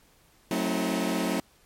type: chord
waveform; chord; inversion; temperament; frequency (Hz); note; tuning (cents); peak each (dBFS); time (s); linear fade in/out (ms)
sawtooth; F# diminished seventh; none; just; 185 / 222 / 266.4 / 319.7; F#3 / A3 / C4 / Eb4; 0 / +16 / +31 / +47; -27; 0.51-1.4; 2
effects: pink hiss -61 dBFS RMS until 1.65 s + MP3 64 kbps